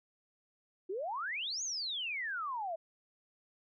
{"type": "exponential two-way sweep", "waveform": "sine", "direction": "up then down", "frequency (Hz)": [350, 6760, 630], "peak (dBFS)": -35, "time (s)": [0.89, 2.76], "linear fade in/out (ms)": 10, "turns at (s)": 1.63, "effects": []}